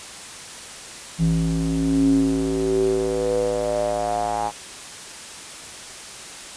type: tone with band-pass filter sweep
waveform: square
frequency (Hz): 54.7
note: A1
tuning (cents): -9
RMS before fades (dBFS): -21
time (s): 1.18-4.52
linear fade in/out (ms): 50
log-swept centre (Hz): 180 to 840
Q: 7.4
effects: white hiss -37 dBFS RMS until 6.56 s + resampled to 22050 Hz